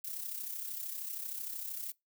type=noise with amplitude modulation; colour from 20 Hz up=violet; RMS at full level=-38 dBFS; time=0.04-1.92 s; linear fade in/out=5 ms; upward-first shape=sine; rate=33 Hz; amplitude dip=55%; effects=noise-tail reverb RT60 0.2 s tail -24 dB re dry